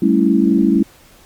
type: chord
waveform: sine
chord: A dominant seventh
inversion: third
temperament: equal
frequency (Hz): 196 / 220 / 277.2 / 329.6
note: G3 / A3 / C#4 / E4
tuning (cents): 0 / 0 / 0 / 0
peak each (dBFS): -16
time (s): 0.02-0.83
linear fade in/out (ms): 5
effects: pink hiss -47 dBFS RMS until 1.25 s + Opus 32 kbps